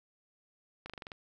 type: slowing click train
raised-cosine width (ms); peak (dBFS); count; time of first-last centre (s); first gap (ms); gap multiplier
0.3; -27; 7; 0.86-1.118; 37; 1.06
effects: none